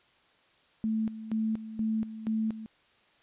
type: tone with tremolo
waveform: sine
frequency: 220 Hz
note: A3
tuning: in tune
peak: -26 dBFS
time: 0.84-2.66 s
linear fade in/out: 0 ms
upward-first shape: square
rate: 2.1 Hz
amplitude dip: 75%
effects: white hiss -64 dBFS RMS until 3.22 s + resampled to 8000 Hz